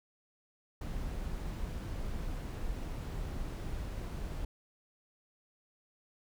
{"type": "noise", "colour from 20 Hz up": "brown", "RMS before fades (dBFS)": -38, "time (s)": [0.81, 4.45], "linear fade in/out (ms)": 5, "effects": []}